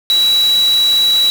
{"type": "tone in noise", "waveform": "sine", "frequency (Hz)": 3911, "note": "B7", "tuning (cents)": -18, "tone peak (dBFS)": -9, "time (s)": [0.1, 1.3], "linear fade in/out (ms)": 0, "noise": "white", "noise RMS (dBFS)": -25, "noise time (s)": [0.1, 1.3], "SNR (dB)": 13, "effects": []}